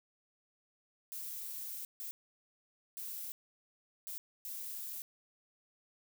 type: noise bursts at uneven times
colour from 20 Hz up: violet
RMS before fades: -43 dBFS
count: 5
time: 1.12-1.85 / 2-2.11 / 2.97-3.32 / 4.07-4.18 / 4.45-5.02 s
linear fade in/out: 0 ms
effects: none